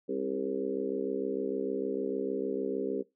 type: harmonic tone with a mistuned harmonic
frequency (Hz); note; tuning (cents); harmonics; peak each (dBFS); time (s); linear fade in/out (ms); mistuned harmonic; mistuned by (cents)
66.6; C2; +31; 3 / 4 / 5 / 6 / 7 / 8; -42 / -36 / -41 / -34 / -35 / -42; 0.08-3.03; 20; 5; -45
effects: noise-tail reverb RT60 0.2 s tail -20 dB re dry